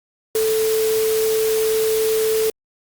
sine tone in noise, 440 Hz, A4, in tune, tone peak -16 dBFS, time 0.35-2.5 s, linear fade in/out 2 ms, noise white, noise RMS -27 dBFS, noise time 0.35-2.5 s, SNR +8 dB, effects Opus 48 kbps

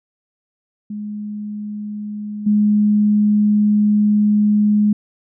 sine tone with level steps, 209.1 Hz, G#3, 12 cents sharp, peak -24 / -11 dBFS, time 0.9-4.93 s, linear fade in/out 5 ms, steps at 2.46 s, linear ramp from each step 10 ms, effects none

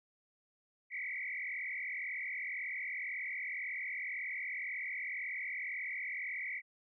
sine tone with frequency modulation, 2122 Hz, C7, 24 cents sharp, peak -37 dBFS, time 0.9-6.62 s, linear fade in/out 50 ms, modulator 41.9 Hz, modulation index 4.1, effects none

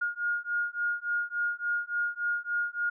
sine beating tone pair, 1424 / 1427.5 Hz, F6 / F6, +33 / +37 cents, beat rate 3.5 Hz, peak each -31 dBFS, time 0.01-2.9 s, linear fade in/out 10 ms, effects none

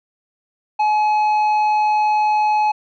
sine tone with tanh clipping, 849 Hz, G#5, 38 cents sharp, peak -15 dBFS, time 0.79-2.72 s, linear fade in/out 10 ms, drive 7 dB, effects none

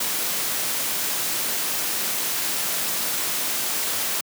white noise, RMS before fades -25 dBFS, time 0-4.21 s, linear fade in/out 5 ms, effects high-pass 150 Hz 12 dB/octave

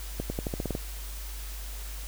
accelerating click train, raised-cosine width 2 ms, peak -17 dBFS, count 9, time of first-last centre 0.2-0.751 s, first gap 100 ms, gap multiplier 0.89, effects added 50 Hz sine -36 dBFS peak until 2.07 s + white hiss -44 dBFS RMS until 2.07 s

